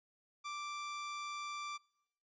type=tone; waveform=sawtooth; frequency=1174.7 Hz; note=D6; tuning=in tune; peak=-37 dBFS; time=0.44-1.78 s; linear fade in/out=20 ms; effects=noise-tail reverb RT60 0.8 s tail -25 dB re dry + resampled to 16000 Hz